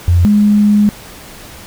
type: tone pair in turn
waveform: sine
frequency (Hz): 87.31 / 207.7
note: F2 / G#3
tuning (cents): 0 / 0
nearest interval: octave + minor third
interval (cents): 1500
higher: second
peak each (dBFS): -6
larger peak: neither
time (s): 0.08-0.25 / 0.25-0.89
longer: second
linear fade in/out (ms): 0
effects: pink hiss -34 dBFS RMS until 1.66 s